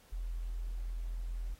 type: tone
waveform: sine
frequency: 42.17 Hz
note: E1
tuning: 40 cents sharp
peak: -35 dBFS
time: 0.12-1.55 s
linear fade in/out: 10 ms
effects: pink hiss -63 dBFS RMS until 1.59 s + AAC 48 kbps